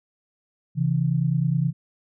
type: tone pair together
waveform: sine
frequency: 135.16 / 164.81 Hz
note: C#3 / E3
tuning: -43 / 0 cents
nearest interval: minor third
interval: 343 cents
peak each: -22 dBFS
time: 0.75-1.73 s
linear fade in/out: 50 ms
effects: none